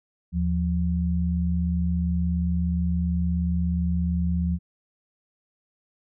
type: tone pair together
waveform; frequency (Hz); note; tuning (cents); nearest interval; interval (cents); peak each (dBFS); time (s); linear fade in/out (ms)
sine; 78 / 175.1; D#2 / F3; +5 / +5; octave + major second; 1400; -24; 0.32-4.59; 50
effects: none